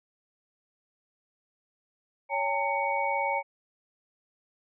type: tone cluster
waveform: sine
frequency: 561 / 809 / 907 / 2238 Hz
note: C#5 / G#5 / A#5 / C#7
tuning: +21 / -46 / -48 / +16 cents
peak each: -32 / -32 / -29 / -32 dBFS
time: 2.29-3.43 s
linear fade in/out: 50 ms
effects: none